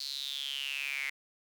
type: tone with high-pass filter sweep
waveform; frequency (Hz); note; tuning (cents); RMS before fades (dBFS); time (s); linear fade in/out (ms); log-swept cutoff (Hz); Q
sawtooth; 138.59; C#3; 0; -37; 0-1.1; 5; 4400 to 2100; 9.9
effects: none